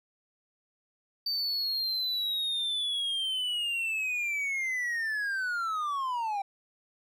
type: linear sweep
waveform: triangle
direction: down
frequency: 4613 to 775 Hz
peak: -27 dBFS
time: 1.26-6.42 s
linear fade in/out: 5 ms
effects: none